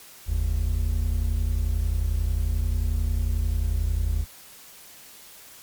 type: tone pair together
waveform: triangle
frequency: 46.56 / 77.78 Hz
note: F#1 / D#2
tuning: +12 / 0 cents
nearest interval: major sixth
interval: 888 cents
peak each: -22 dBFS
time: 0.26-4.26 s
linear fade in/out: 50 ms
effects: white hiss -47 dBFS RMS until 5.62 s + MP3 96 kbps